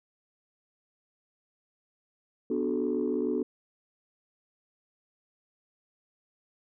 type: chord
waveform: sine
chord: B minor seventh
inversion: none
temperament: equal with one note detuned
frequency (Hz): 246.9 / 293.7 / 370 / 432.4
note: B3 / D4 / F#4 / A4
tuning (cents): 0 / 0 / 0 / -30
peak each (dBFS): -31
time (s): 2.5-3.43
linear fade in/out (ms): 5
effects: tanh soft clip ceiling -19 dBFS